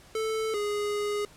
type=tone pair in turn; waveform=square; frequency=440 / 413.7 Hz; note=A4 / G#4; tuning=0 / -7 cents; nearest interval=minor second; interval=107 cents; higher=first; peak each=-28 dBFS; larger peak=neither; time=0.15-0.54 / 0.54-1.25 s; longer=second; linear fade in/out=2 ms; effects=pink hiss -54 dBFS RMS until 1.36 s + low-pass 11000 Hz 12 dB/octave